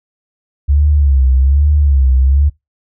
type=tone with vibrato; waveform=sine; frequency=69.3 Hz; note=C#2; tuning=in tune; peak=-7 dBFS; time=0.68-2.5 s; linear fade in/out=20 ms; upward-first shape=sine; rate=1.2 Hz; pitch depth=120 cents each way; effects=noise-tail reverb RT60 0.2 s tail -24 dB re dry